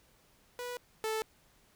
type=tone pair in turn; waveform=sawtooth; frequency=490 / 438.6 Hz; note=B4 / A4; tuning=-14 / -6 cents; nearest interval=major second; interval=192 cents; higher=first; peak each=-34 / -28 dBFS; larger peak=second; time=0.59-0.77 / 1.04-1.22 s; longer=neither; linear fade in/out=0 ms; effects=pink hiss -66 dBFS RMS until 1.75 s